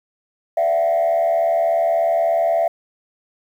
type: tone with frequency modulation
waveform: sine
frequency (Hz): 670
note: E5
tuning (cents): +28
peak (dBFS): -13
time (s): 0.57-2.68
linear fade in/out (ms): 5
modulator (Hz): 76.6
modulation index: 0.77
effects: tanh soft clip ceiling -12 dBFS + 8-bit

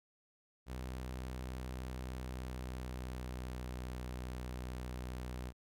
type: tone with pitch glide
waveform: sawtooth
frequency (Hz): 63.4 to 62.38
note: B1 to B1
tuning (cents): +46 to +18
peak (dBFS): -37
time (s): 0.66-5.53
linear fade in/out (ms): 50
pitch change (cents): -28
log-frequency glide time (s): 2.17-3.73
effects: none

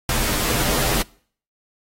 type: noise with comb filter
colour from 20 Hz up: pink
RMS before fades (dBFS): -21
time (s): 0.09-1.02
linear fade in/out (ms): 2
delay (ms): 11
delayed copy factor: -0.8
effects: noise-tail reverb RT60 0.5 s tail -23 dB re dry + AAC 48 kbps

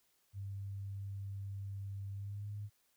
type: tone with pitch glide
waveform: sine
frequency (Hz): 98.8 to 103.17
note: G2 to G#2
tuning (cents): +14 to -11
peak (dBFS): -40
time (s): 0.33-2.7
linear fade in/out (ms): 50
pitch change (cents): +75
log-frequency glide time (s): 2.12-2.49
effects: white hiss -75 dBFS RMS until 2.96 s

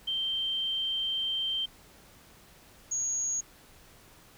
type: tone pair in turn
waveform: sine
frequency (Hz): 3136 / 6645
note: G7 / G#8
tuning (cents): 0 / 0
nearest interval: octave + minor second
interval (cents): 1300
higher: second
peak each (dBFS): -28 / -28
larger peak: neither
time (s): 0.07-1.66 / 2.91-3.41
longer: first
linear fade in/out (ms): 10
effects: pink hiss -56 dBFS RMS until 4.37 s

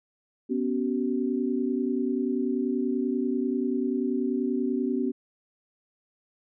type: chord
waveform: sine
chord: B suspended second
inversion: none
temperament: equal with one note detuned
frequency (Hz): 246.9 / 277.2 / 379.5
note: B3 / C#4 / F#4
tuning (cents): 0 / 0 / +44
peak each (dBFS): -27 / -29 / -30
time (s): 0.49-5.12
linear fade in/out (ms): 20
effects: none

